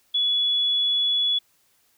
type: tone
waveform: sine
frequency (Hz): 3401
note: G#7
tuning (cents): +40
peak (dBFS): -19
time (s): 0.14-1.39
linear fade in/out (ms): 10
effects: white hiss -64 dBFS RMS until 1.97 s